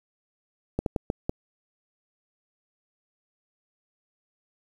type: slowing click train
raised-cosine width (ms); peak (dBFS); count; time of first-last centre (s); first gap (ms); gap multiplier
2; -12; 5; 0.79-1.295; 72; 1.39
effects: 8-bit